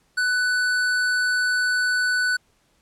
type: tone with tanh clipping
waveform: sine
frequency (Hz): 1492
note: F#6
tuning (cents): +14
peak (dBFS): -21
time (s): 0.17-2.37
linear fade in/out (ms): 10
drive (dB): 16
effects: pink hiss -64 dBFS RMS until 2.81 s + low-pass 11000 Hz 12 dB/octave